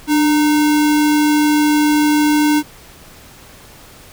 sine tone with sample-and-hold, 297.8 Hz, D4, 24 cents sharp, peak -10 dBFS, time 0.07-2.63 s, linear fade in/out 50 ms, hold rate 1225 Hz, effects pink hiss -41 dBFS RMS until 4.12 s

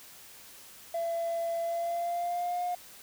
triangle tone with pitch glide, 673 to 713 Hz, E5 to F5, +36 to +36 cents, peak -26 dBFS, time 0.94-2.75 s, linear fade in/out 5 ms, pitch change +100 cents, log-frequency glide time 1.6-2.63 s, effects tanh soft clip ceiling -25 dBFS + white hiss -51 dBFS RMS until 3.02 s

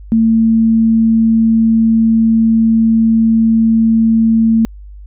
sine tone, 225 Hz, A3, 39 cents sharp, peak -7 dBFS, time 0.12-4.65 s, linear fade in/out 0 ms, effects added 50 Hz sine -30 dBFS peak until 5.06 s

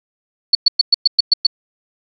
sine tone bursts, 4435 Hz, C#8, in tune, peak -6 dBFS, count 8, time 0.53-1.468 s, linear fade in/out 5 ms, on 21 ms, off 110 ms, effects none

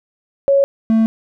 sine / triangle tone pair in turn, 554.4 / 223 Hz, C#5 / A3, 0 / +23 cents, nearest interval octave + major third, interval 1577 cents, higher first, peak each -9 / -8 dBFS, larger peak second, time 0.48-0.64 / 0.9-1.06 s, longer neither, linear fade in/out 0 ms, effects none

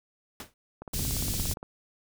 pink noise with exponential decay, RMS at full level -36 dBFS, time 0.4-0.54 s, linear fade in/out 2 ms, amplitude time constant 29 ms
click train, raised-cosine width 1 ms, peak -26 dBFS, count 15, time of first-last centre 0.82-1.629 s, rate 17.3 Hz
pink band-stop noise, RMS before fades -30 dBFS, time 0.93-1.54 s, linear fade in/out 10 ms, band 200 to 4900 Hz, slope 12 dB/octave
effects none

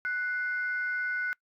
sine tone pair together, 1483 / 2100 Hz, F#6 / C7, +4 / +6 cents, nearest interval tritone, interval 602 cents, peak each -28 / -37 dBFS, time 0.05-1.33 s, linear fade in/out 0 ms, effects noise-tail reverb RT60 0.1 s tail -25 dB re dry + tanh soft clip ceiling -21 dBFS

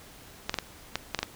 clicks, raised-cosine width 0.2 ms, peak -10 dBFS, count 7, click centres 0.495 / 0.542 / 0.587 / 0.956 / 1.147 / 1.19 / 1.23 s, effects pink hiss -50 dBFS RMS until 1.35 s

